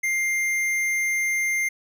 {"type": "tone with tanh clipping", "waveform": "sine", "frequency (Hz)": 2100, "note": "C7", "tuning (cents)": 6, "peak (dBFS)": -23, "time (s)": [0.03, 1.69], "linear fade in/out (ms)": 10, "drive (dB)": 14, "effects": []}